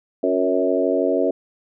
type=harmonic tone with a mistuned harmonic; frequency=92.5 Hz; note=F#2; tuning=in tune; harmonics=3 / 4 / 5 / 6 / 7; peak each=-23 / -23 / -23 / -23 / -23 dBFS; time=0.23-1.31 s; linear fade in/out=5 ms; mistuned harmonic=4; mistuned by=-29 cents; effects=none